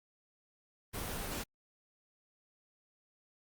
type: noise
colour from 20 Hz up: pink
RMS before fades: -39 dBFS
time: 0.93-1.44 s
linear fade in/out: 20 ms
effects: Opus 32 kbps

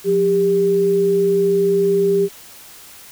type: tone pair together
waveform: sine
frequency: 178.1 / 398 Hz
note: F3 / G4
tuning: +34 / +26 cents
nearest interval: octave + major second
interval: 1392 cents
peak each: -23 / -13 dBFS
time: 0.04-2.29 s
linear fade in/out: 50 ms
effects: white hiss -41 dBFS RMS until 3.11 s

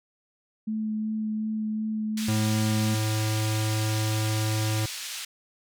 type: tone with vibrato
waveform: sine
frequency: 216.5 Hz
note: A3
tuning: 28 cents flat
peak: -26 dBFS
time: 0.67-2.95 s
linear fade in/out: 10 ms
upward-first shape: sine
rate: 2.7 Hz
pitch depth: 10 cents each way
type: band-pass noise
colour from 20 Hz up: pink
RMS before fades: -36 dBFS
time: 2.17-5.25 s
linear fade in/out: 5 ms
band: 2700 to 9400 Hz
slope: 12 dB/octave
type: tone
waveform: square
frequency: 108.5 Hz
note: A2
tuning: 24 cents flat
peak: -25 dBFS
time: 2.28-4.86 s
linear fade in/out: 5 ms
effects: none

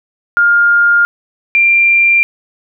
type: tone pair in turn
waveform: sine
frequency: 1410 / 2377 Hz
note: F6 / D7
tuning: +16 / +20 cents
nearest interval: major sixth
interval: 904 cents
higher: second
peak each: -6 dBFS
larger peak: neither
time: 0.37-1.05 / 1.55-2.23 s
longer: neither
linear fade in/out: 0 ms
effects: none

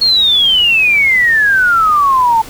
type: exponential sweep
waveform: sine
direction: down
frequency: 4351 to 880 Hz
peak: -7 dBFS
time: 0.01-2.42 s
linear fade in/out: 10 ms
effects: pink hiss -32 dBFS RMS until 2.49 s

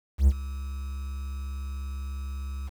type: tone with ADSR envelope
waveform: triangle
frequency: 68.2 Hz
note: C#2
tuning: 28 cents flat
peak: -11 dBFS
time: 0.18-2.7 s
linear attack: 94 ms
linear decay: 50 ms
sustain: -18 dB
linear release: 28 ms
effects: 8-bit

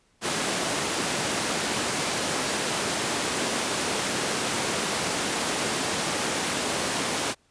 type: high-pass noise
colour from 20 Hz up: pink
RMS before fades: -27 dBFS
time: 0.21-7.35 s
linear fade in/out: 50 ms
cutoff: 210 Hz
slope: 12 dB/octave
effects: pink hiss -65 dBFS RMS until 7.5 s + resampled to 22050 Hz

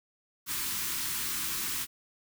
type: band-stop noise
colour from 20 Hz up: white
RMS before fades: -33 dBFS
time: 0.46-1.87 s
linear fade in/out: 50 ms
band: 380 to 940 Hz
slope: 48 dB/octave
effects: none

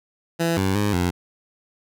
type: tone with pitch steps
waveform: 15% pulse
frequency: 167.2 / 95.6 / 103.1 / 88.7 Hz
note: E3 / G2 / G#2 / F2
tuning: +25 / -43 / -12 / +27 cents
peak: -13 dBFS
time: 0.39-1.11 s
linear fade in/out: 20 ms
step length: 180 ms
effects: none

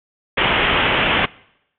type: low-pass noise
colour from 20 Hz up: white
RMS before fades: -17 dBFS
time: 0.37-1.26 s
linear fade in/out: 10 ms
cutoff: 3300 Hz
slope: 96 dB/octave
effects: noise-tail reverb RT60 0.8 s tail -23 dB re dry

